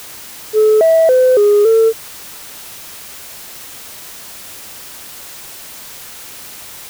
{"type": "tone with pitch steps", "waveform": "sine", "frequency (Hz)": [431, 651, 511, 412.8, 448.7], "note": ["A4", "E5", "C5", "G#4", "A4"], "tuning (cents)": [-36, -22, -41, -10, 34], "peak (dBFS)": -5, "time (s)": [0.53, 1.93], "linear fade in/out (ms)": 50, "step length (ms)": 280, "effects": ["tanh soft clip ceiling -4 dBFS", "white hiss -33 dBFS RMS until 6.89 s"]}